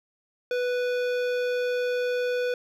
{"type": "tone with hard clipping", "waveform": "sine", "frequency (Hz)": 493.9, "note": "B4", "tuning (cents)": 0, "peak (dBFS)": -26, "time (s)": [0.51, 2.54], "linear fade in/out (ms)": 2, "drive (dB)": 15, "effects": []}